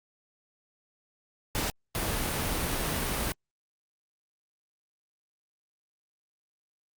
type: noise bursts at uneven times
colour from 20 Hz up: pink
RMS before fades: -30 dBFS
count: 2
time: 1.55-1.7 / 1.95-3.32 s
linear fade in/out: 0 ms
effects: Opus 48 kbps